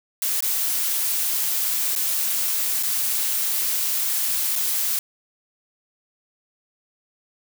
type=noise with dropouts; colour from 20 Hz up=blue; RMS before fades=-23 dBFS; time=0.22-4.99 s; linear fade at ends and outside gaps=1 ms; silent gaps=0.406-0.424 / 1.952-1.961 / 2.827-2.833 / 4.556-4.56 s; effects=none